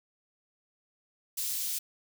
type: high-pass noise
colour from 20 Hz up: white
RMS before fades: -33 dBFS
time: 1.37-1.79 s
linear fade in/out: 10 ms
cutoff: 4200 Hz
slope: 12 dB/octave
effects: none